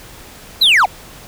triangle linear sweep, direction down, 4177 to 622.3 Hz, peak -6 dBFS, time 0.61-0.86 s, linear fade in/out 10 ms, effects pink hiss -38 dBFS RMS until 1.27 s

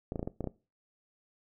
clicks, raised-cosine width 2 ms, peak -21 dBFS, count 8, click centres 0.121 / 0.158 / 0.194 / 0.229 / 0.275 / 0.407 / 0.442 / 0.473 s, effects noise-tail reverb RT60 0.3 s tail -19 dB re dry

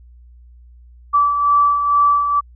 sine beating tone pair, 1157 / 1159.2 Hz, D6 / D6, -26 / -23 cents, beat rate 2.2 Hz, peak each -12 / -21 dBFS, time 1.13-2.41 s, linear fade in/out 20 ms, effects added 60 Hz sine -41 dBFS peak until 2.55 s

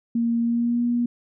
sine tone with pitch glide, 233.1 to 239.7 Hz, A#3 to A#3, 0 to +48 cents, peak -19 dBFS, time 0.15-1.06 s, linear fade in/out 5 ms, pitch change +48 cents, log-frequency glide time 0.41-0.84 s, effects none

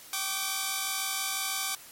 5% pulse tone cluster, 774 / 1138 / 1192 Hz, G5 / C#6 / D6, -22 / +45 / +25 cents, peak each -22 dBFS, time 0.13-1.75 s, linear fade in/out 2 ms, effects white hiss -49 dBFS RMS until 1.91 s + MP3 64 kbps

